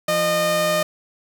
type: tone pair together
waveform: sawtooth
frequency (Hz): 171.7 / 611.9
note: F3 / D#5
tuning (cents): -29 / -29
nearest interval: octave + minor seventh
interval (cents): 2200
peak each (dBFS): -24 / -14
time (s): 0.08-0.83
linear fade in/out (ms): 5
effects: none